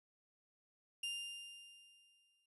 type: tone with exponential decay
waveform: 40% pulse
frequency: 2800 Hz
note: F7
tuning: 4 cents sharp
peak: -37 dBFS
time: 1.03-2.46 s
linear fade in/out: 5 ms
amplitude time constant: 310 ms
effects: resampled to 32000 Hz